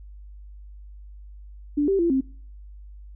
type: tone with pitch steps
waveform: sine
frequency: 291.9 / 390.3 / 340.1 / 265.5 Hz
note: D4 / G4 / F4 / C4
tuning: -10 / -8 / -46 / +25 cents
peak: -18 dBFS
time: 1.77-2.21 s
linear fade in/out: 10 ms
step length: 110 ms
effects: noise-tail reverb RT60 0.5 s tail -25 dB re dry + added 50 Hz sine -40 dBFS peak until 3.15 s